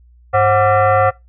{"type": "tone with frequency modulation", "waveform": "sine", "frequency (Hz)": 100.9, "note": "G#2", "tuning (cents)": -49, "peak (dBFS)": -9, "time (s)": [0.33, 1.11], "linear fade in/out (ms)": 20, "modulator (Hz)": 634, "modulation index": 1.9, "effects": ["noise-tail reverb RT60 0.2 s tail -22 dB re dry", "added 60 Hz sine -44 dBFS peak until 1.28 s"]}